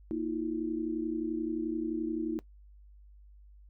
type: chord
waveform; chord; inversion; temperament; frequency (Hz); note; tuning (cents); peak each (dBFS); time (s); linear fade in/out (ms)
sine; Bb suspended fourth; none; equal with one note detuned; 233.1 / 317.7 / 349.2; Bb3 / Eb4 / F4; 0 / +36 / 0; -37 / -32 / -37; 0.11-2.39; 0
effects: noise-tail reverb RT60 0.1 s tail -20 dB re dry + added 50 Hz sine -52 dBFS peak until 3.69 s